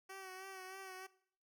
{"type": "tone with vibrato", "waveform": "10% pulse", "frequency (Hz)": 379.2, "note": "F#4", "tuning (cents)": 43, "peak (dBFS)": -40, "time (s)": [0.09, 1.07], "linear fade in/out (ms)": 10, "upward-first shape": "sine", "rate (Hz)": 3.2, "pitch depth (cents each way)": 37, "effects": ["noise-tail reverb RT60 0.6 s tail -19 dB re dry"]}